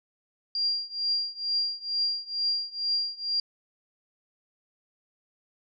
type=tone with tremolo; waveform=sine; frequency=4770 Hz; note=D8; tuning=26 cents sharp; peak=-22 dBFS; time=0.55-3.4 s; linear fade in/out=2 ms; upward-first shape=triangle; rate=2.2 Hz; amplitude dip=95%; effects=none